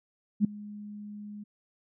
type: tone with ADSR envelope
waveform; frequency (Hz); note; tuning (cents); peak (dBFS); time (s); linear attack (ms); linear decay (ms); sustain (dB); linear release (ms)
sine; 207.7; G#3; 0; -17; 0.4-1.44; 46; 5; -22; 12
effects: none